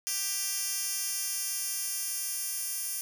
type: tone with high-pass filter sweep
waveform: 10% pulse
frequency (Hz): 393.5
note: G4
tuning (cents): +7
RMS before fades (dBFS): -33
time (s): 0.07-3.01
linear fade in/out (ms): 0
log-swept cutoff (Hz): 6000 to 9000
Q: 0.9
effects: none